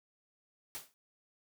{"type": "noise with exponential decay", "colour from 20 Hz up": "white", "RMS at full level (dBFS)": -39, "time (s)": [0.75, 0.94], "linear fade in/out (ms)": 0, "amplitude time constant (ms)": 40, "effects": []}